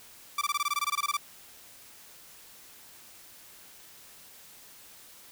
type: tone bursts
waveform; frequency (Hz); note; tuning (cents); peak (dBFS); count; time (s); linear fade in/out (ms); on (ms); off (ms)
sawtooth; 1168; D6; -10; -22; 15; 0.38-1.17; 5; 34; 20
effects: white hiss -52 dBFS RMS until 5.31 s